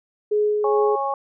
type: tone with tremolo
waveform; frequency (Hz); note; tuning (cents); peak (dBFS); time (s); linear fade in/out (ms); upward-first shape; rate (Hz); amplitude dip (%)
sine; 420; G#4; +19; -16; 0.31-0.96; 10; sine; 2.5; 30
type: harmonic tone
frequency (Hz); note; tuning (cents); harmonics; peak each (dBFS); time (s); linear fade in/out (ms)
275.2; C#4; -12; 2 / 3 / 4; -27 / -24 / -26; 0.64-1.14; 2
effects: none